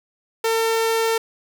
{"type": "tone", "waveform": "sawtooth", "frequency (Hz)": 451.6, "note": "A4", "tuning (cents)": 45, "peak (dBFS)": -14, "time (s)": [0.44, 1.18], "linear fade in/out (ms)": 5, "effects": []}